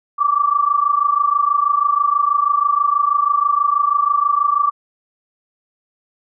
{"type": "tone pair together", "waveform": "sine", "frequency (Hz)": [1148.5, 1174.7], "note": ["D6", "D6"], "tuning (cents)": [-39, 0], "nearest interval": "unison", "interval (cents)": 39, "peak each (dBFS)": -16, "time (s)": [0.18, 4.71], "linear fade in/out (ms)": 20, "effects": []}